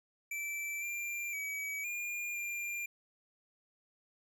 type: tone with pitch steps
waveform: square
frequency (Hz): 2328 / 2377 / 2277 / 2414 / 2392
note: D7 / D7 / C#7 / D7 / D7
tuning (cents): -16 / +20 / +46 / +47 / +31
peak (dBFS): -37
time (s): 0.31-2.86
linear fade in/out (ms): 5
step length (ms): 510
effects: none